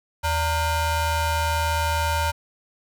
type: ring-modulated tone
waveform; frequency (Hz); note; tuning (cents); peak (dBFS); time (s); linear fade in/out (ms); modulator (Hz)
35% pulse; 499.6; B4; +20; -16; 0.23-2.32; 20; 419
effects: none